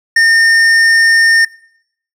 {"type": "tone with hard clipping", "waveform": "sine", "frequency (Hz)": 1821, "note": "A#6", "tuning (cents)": -41, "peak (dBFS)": -7, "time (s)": [0.16, 1.45], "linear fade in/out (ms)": 5, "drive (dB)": 8, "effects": ["noise-tail reverb RT60 0.7 s tail -22 dB re dry"]}